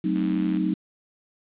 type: chord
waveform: sine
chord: F# diminished seventh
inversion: none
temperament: equal with one note detuned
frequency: 186.61 / 220 / 261.6 / 311.1 Hz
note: F#3 / A3 / C4 / Eb4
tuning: +15 / 0 / 0 / 0 cents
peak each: -25 / -30 / -30 / -25 dBFS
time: 0.04-0.74 s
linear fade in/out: 5 ms
type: click train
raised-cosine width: 0.3 ms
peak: -26 dBFS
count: 37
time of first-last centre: 0.16-0.571 s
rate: 87.6 Hz
effects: resampled to 8000 Hz + 8-bit